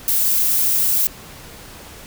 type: noise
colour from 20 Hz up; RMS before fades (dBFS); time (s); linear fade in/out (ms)
violet; -17; 0.08-1.07; 0
effects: pink hiss -39 dBFS RMS until 2.06 s